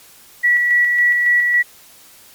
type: tone with tremolo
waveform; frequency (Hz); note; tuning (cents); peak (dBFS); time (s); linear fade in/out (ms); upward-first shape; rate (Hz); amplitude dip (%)
sine; 1940; B6; -31; -10; 0.43-1.63; 20; square; 3.6; 30
effects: white hiss -45 dBFS RMS until 2.34 s + MP3 96 kbps